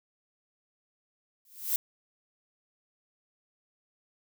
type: noise with exponential growth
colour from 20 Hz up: violet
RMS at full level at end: -24 dBFS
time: 1.45-1.76 s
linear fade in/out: 2 ms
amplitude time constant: 66 ms
effects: none